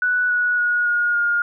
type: tone with pitch steps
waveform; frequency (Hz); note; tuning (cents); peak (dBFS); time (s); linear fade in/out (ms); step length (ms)
sine; 1480 / 1464.7 / 1449.5 / 1434.5 / 1419.7; F#6 / F#6 / F#6 / F6 / F6; 0 / -18 / -36 / +46 / +28; -16; 0.02-1.42; 2; 280
effects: none